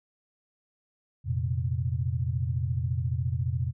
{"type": "chord", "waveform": "sine", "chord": "F suspended fourth", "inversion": "none", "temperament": "equal", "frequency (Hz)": [87.31, 116.54, 130.81], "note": ["F2", "Bb2", "C3"], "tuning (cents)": [0, 0, 0], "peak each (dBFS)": -30, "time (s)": [1.24, 3.73], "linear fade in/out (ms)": 50, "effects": []}